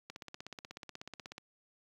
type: click train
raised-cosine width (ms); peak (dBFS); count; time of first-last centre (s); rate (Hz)
0.2; -27; 22; 0.1-1.38; 16.4
effects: high-pass 60 Hz 12 dB/octave + 10-bit